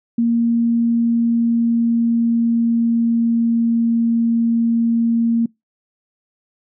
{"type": "tone with pitch glide", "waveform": "sine", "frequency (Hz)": [233.1, 231.2], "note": ["A#3", "A#3"], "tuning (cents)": [0, -14], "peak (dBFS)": -13, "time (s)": [0.18, 5.46], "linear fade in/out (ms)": 5, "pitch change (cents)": -14, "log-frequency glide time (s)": [0.82, 3.98], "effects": ["noise-tail reverb RT60 0.2 s tail -26 dB re dry"]}